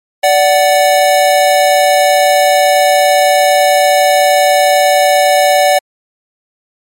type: tone pair together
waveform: square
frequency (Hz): 583.6 / 746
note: D5 / F#5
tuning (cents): -11 / +14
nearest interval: major third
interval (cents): 425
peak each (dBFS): -10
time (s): 0.23-5.79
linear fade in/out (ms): 10
effects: MP3 64 kbps